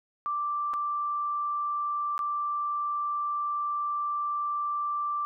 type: tone with dropouts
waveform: sine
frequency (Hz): 1174.7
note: D6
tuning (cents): 0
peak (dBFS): -27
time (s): 0.26-5.25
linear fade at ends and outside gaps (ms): 0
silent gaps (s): 0.735-0.739 / 2.179-2.191
effects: none